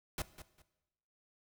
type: noise with echo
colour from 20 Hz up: pink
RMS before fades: -37 dBFS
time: 0.18-0.22 s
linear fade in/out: 2 ms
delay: 200 ms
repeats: 2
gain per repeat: -13 dB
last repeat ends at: 0.62 s
effects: noise-tail reverb RT60 1.0 s tail -17 dB re dry